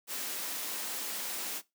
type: high-pass noise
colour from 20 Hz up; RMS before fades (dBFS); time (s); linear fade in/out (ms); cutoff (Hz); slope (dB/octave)
white; -37; 0.07-1.62; 50; 190; 48
effects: noise-tail reverb RT60 0.2 s tail -19 dB re dry